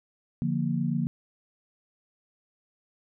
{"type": "chord", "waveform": "sine", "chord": "Bb major", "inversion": "first", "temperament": "equal", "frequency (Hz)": [146.83, 174.61, 233.1], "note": ["D3", "F3", "Bb3"], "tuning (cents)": [0, 0, 0], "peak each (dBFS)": -29, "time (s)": [0.42, 1.07], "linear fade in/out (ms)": 0, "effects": []}